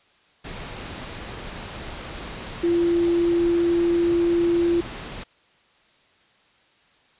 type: tone in noise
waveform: sine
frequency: 342.4 Hz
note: F4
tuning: 34 cents flat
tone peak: -17 dBFS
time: 2.63-4.81 s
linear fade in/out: 10 ms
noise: pink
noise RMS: -35 dBFS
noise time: 0.44-5.24 s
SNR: +15 dB
effects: white hiss -59 dBFS RMS until 7.19 s + resampled to 8000 Hz